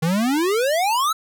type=exponential sweep; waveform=square; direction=up; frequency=154.3 to 1346 Hz; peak=-18 dBFS; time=0.02-1.13 s; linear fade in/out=10 ms; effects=none